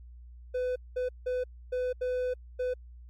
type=tone bursts at uneven times; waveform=triangle; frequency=502 Hz; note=B4; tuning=28 cents sharp; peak=-26 dBFS; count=6; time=0.54-0.76 / 0.96-1.09 / 1.26-1.44 / 1.72-1.93 / 2.01-2.34 / 2.59-2.74 s; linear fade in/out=10 ms; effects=added 60 Hz sine -46 dBFS peak until 3.09 s + AAC 64 kbps